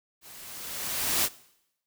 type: noise with level ramp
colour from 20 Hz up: white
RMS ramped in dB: -49 to -23 dBFS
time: 0.21-1.29 s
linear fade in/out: 50 ms
effects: noise-tail reverb RT60 0.8 s tail -20 dB re dry